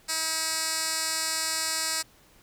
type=tone with band-pass filter; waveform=10% pulse; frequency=320 Hz; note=D#4; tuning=49 cents sharp; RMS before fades=-29 dBFS; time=0.08-2.03 s; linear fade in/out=20 ms; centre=7100 Hz; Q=1.4; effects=pink hiss -58 dBFS RMS until 2.42 s